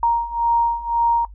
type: beating tone pair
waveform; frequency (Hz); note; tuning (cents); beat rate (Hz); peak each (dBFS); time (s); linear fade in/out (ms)
sine; 934 / 935.9; A#5 / A#5; +3 / +7; 1.9; -21 / -18; 0.03-1.25; 2
effects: noise-tail reverb RT60 0.1 s tail -18 dB re dry + added 50 Hz sine -37 dBFS peak until 1.34 s

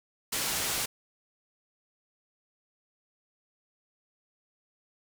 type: low-pass noise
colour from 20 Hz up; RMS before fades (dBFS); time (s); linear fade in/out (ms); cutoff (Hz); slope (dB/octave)
white; -31; 0.32-0.86; 10; 11000; 12
effects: none

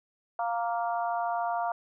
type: harmonic tone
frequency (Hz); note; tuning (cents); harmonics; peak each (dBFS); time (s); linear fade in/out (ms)
233.1; A#3; 0; 3 / 4 / 5 / 6; -29 / -33 / -37 / -40; 0.39-1.72; 2
effects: none

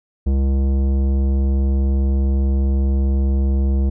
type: tone with tanh clipping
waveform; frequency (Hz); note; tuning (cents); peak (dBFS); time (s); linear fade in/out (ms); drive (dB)
sine; 67.6; C#2; -43; -16; 0.26-3.9; 10; 14
effects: none

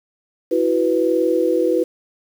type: chord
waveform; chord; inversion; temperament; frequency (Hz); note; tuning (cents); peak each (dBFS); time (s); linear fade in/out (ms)
sine; E suspended second; none; just; 329.6 / 370.8 / 494.4; E4 / F#4 / B4; 0 / +4 / +2; -19 / -20 / -18; 0.51-1.84; 10
effects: 7-bit

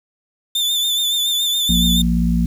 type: tone with vibrato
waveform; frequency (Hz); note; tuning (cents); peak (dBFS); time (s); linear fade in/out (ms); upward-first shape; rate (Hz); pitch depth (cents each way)
40% pulse; 3549; A7; +14; -15; 0.55-2.02; 5; sine; 7.1; 43
type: harmonic tone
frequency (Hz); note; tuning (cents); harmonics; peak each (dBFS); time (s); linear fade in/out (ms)
58.4; A#1; +4; 1 / 3 / 4; -18 / -17 / -20; 1.69-2.46; 5
effects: 7-bit

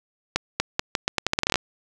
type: accelerating click train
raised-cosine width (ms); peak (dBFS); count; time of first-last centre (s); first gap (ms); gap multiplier
0.2; -3; 15; 0.36-1.557; 240; 0.81
effects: none

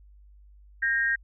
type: tone pair together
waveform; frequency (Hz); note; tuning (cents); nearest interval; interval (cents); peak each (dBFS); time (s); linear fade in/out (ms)
sine; 1604.5 / 1864.7; G6 / A#6; +40 / 0; minor third; 260; -25; 0.82-1.16; 10
effects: added 50 Hz sine -50 dBFS peak until 1.23 s

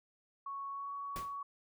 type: tone with pitch glide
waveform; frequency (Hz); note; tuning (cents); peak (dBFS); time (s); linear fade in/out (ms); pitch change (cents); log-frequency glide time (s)
sine; 1108.7 to 1122.2; C#6 to C#6; 0 to +21; -39; 0.46-1.43; 5; +21; 0.7-0.9
type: noise with exponential decay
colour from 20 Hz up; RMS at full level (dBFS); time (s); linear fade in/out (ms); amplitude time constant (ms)
pink; -41; 1.16-1.37; 0; 44
effects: none

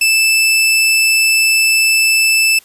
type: tone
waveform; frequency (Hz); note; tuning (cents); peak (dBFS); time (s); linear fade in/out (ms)
sawtooth; 2637; E7; 0; -6; 0.01-2.59; 5
effects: white hiss -46 dBFS RMS until 2.64 s + resampled to 32000 Hz

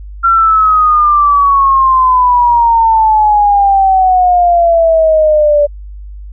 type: exponential sweep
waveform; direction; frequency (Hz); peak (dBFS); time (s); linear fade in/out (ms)
sine; down; 1370 to 579; -5; 0.23-5.67; 20
effects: added 50 Hz sine -25 dBFS peak until 6.32 s

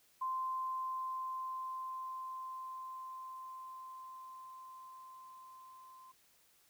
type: tone with level ramp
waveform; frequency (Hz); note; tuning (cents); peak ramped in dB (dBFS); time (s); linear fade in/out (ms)
sine; 1040; C6; -11; -34 to -54; 0.21-6.12; 10
effects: white hiss -69 dBFS RMS until 6.69 s

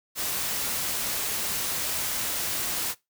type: noise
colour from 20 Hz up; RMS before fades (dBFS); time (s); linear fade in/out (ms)
white; -29; 0.15-2.95; 50
effects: noise-tail reverb RT60 0.2 s tail -21 dB re dry

